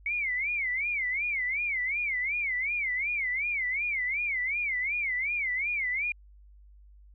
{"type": "tone with vibrato", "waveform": "sine", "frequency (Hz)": 2193, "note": "C#7", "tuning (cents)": -19, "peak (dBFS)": -27, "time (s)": [0.06, 6.12], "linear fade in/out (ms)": 2, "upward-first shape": "sine", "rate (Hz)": 2.7, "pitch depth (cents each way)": 190, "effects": ["added 50 Hz sine -51 dBFS peak until 7.14 s"]}